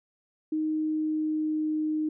sine tone with pitch glide, 311.1 to 308.8 Hz, D#4 to D#4, 0 to -13 cents, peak -25 dBFS, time 0.52-2.09 s, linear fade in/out 5 ms, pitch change -13 cents, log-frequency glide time 0.66-1.72 s, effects none

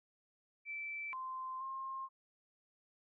sine tone with pitch steps, 2325 / 1040 / 1065 Hz, D7 / C6 / C6, -18 / -11 / +30 cents, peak -40 dBFS, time 0.65-2.09 s, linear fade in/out 50 ms, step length 480 ms, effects none

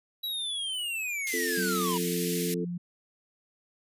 square linear sweep, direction down, 3924 to 932.3 Hz, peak -31 dBFS, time 0.23-1.98 s, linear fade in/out 10 ms
white high-pass noise, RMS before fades -34 dBFS, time 1.27-2.54 s, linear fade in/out 0 ms, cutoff 1800 Hz, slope 48 dB/octave
sine chord, F major, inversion second, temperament equal with one note detuned, 261.6 / 346.4 / 440 Hz, C4 / F4 / A4, 0 / -14 / 0 cents, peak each -36 / -34 / -33 dBFS, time 1.33-2.65 s, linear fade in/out 10 ms
sine tone with pitch glide, 188.7 to 175.05 Hz, F#3 to F3, +34 to +4 cents, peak -31 dBFS, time 1.57-2.78 s, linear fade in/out 10 ms, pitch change -130 cents, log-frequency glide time 1.73-2.06 s
effects resampled to 32000 Hz

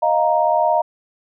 sine chord, Eb suspended second, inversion none, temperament just, 622.3 / 700 / 933.4 Hz, Eb5 / F5 / Bb5, 0 / +4 / +2 cents, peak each -18 dBFS, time 0.02-0.82 s, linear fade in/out 10 ms, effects none

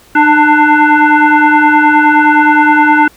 sine tone with frequency modulation, 292.7 Hz, D4, 6 cents flat, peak -4 dBFS, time 0.15-3.08 s, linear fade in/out 5 ms, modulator 595 Hz, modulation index 2.5, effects pink hiss -43 dBFS RMS until 3.16 s

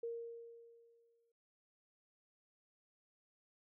sine tone with exponential decay, 465.3 Hz, A#4, 3 cents flat, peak -38 dBFS, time 0.03-1.32 s, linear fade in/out 5 ms, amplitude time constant 280 ms, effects none

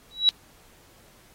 sine tone with exponential growth, 3900 Hz, B7, 23 cents flat, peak -11 dBFS, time 0.11-0.29 s, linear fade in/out 0 ms, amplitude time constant 38 ms, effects pink hiss -56 dBFS RMS until 1.34 s + AAC 48 kbps

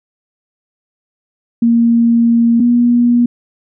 sine tone pair in turn, 233.1 / 240.2 Hz, A#3 / B3, 0 / -48 cents, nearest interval minor second, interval 52 cents, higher second, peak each -7 dBFS, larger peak neither, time 1.62-2.6 / 2.6-3.26 s, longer first, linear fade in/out 5 ms, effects none

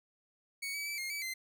sawtooth tone with pitch steps, 2230 / 2285 / 2312 / 2132 / 2293 / 2072 Hz, C#7 / D7 / D7 / C7 / D7 / C7, +10 / -48 / -28 / +32 / -42 / -17 cents, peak -33 dBFS, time 0.62-1.34 s, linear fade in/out 10 ms, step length 120 ms, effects none

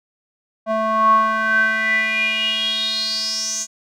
square tone with band-pass filter sweep, 220 Hz, A3, in tune, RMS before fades -19 dBFS, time 0.66-3.67 s, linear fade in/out 50 ms, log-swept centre 800 to 6700 Hz, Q 9.2, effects none

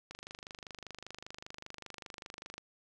click train, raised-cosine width 0.2 ms, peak -27 dBFS, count 63, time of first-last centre 0.11-2.58 s, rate 25.1 Hz, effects none

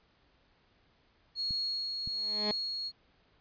sine tone with tremolo, 4311 Hz, C#8, 49 cents flat, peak -30 dBFS, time 1.35-2.92 s, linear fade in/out 50 ms, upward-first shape sine, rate 1.2 Hz, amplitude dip 35%
clicks, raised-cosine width 5 ms, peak -31 dBFS, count 2, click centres 1.508 / 2.075 s
15% pulse tone with exponential growth, 210 Hz, G#3, 19 cents sharp, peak -23 dBFS, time 2.08-2.51 s, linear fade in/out 0 ms, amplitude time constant 93 ms
effects pink hiss -68 dBFS RMS until 3.4 s + resampled to 11025 Hz

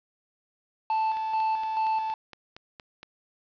triangle tone with tremolo, 880 Hz, A5, in tune, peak -21 dBFS, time 0.9-2.14 s, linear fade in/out 2 ms, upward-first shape square, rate 2.3 Hz, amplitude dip 40%
click train, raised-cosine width 0.2 ms, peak -25 dBFS, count 9, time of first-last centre 1.17-3.03 s, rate 4.3 Hz
effects resampled to 11025 Hz + 8-bit

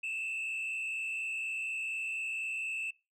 sine tone with frequency modulation, 2637 Hz, E7, in tune, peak -31 dBFS, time 0.03-2.91 s, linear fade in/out 10 ms, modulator 64.1 Hz, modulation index 1.2, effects noise-tail reverb RT60 0.3 s tail -26 dB re dry + tanh soft clip ceiling -33 dBFS

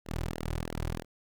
sawtooth tone with flanger, 40.66 Hz, E1, 23 cents flat, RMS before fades -35 dBFS, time 0.05-1.05 s, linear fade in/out 50 ms, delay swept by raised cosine 0.8 to 4.5 ms, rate 3.1 Hz, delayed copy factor -0.95, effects none

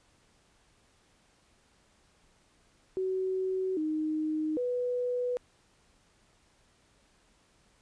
sine tone with pitch steps, 376.1 / 310.2 / 493.4 Hz, F#4 / D#4 / B4, +28 / -5 / -2 cents, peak -28 dBFS, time 2.97-5.37 s, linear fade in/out 0 ms, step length 800 ms, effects pink hiss -66 dBFS RMS until 7.81 s + resampled to 22050 Hz

